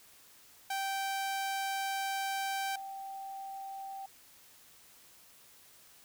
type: tone pair in turn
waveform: sawtooth / sine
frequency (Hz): 780 / 780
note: G5 / G5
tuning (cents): -9 / -9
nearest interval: unison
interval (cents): 0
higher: neither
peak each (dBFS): -29 / -40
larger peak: first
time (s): 0.7-2.76 / 2.76-4.06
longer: first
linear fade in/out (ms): 5
effects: white hiss -59 dBFS RMS until 6.04 s